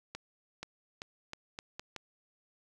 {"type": "accelerating click train", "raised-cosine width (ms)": 0.2, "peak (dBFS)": -23, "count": 7, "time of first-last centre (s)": [0.15, 1.963], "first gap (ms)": 480, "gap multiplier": 0.81, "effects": []}